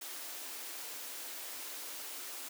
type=high-pass noise; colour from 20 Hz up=white; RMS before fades=-44 dBFS; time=0.01-2.49 s; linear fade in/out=10 ms; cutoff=250 Hz; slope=96 dB/octave; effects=none